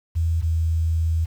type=tone pair in turn; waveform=sine; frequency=82.41 / 81.51 Hz; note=E2 / E2; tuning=0 / -19 cents; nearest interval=unison; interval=19 cents; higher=first; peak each=-18 dBFS; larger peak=neither; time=0.15-0.42 / 0.42-1.26 s; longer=second; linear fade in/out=20 ms; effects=8-bit